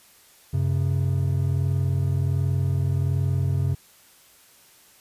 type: tone pair together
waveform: triangle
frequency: 93.8 / 135.13 Hz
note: F#2 / C#3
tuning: +24 / -44 cents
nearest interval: tritone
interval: 632 cents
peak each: -21 dBFS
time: 0.53-3.75 s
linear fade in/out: 10 ms
effects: white hiss -54 dBFS RMS until 5 s + resampled to 32000 Hz